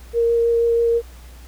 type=tone with vibrato; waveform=sine; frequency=466.2 Hz; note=A#4; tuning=in tune; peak=-14 dBFS; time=0.13-1.02 s; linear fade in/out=50 ms; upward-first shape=sine; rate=6.2 Hz; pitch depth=8 cents each way; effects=added 60 Hz sine -38 dBFS peak until 1.47 s + pink hiss -48 dBFS RMS until 1.47 s